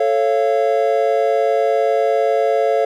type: chord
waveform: triangle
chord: A augmented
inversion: none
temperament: just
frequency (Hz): 440 / 550 / 687.5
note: A4 / C#5 / E#5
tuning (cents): 0 / -14 / -27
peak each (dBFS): -16 / -16 / -16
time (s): 0-2.85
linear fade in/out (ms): 5
effects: none